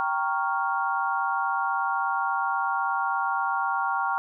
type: chord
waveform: sine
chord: G half-diminished seventh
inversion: none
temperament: equal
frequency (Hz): 784 / 932.3 / 1108.7 / 1396.9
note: G5 / Bb5 / Db6 / F6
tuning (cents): 0 / 0 / 0 / 0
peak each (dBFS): -29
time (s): 0-4.18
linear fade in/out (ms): 0
effects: none